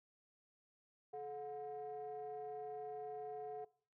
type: ring-modulated tone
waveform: triangle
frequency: 147.9 Hz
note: D3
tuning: 13 cents sharp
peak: -38 dBFS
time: 1.13-3.65 s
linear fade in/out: 10 ms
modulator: 578 Hz
effects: noise-tail reverb RT60 0.5 s tail -22 dB re dry + tanh soft clip ceiling -37 dBFS